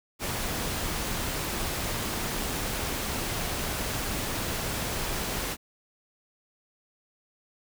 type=noise; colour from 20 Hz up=pink; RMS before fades=-31 dBFS; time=0.19-5.57 s; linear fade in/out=50 ms; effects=none